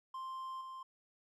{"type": "tone with level steps", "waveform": "triangle", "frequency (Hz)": 1050, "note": "C6", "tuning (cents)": 6, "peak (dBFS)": [-39, -43], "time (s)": [0.14, 0.83], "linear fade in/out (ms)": 5, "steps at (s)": 0.61, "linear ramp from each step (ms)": 2, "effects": []}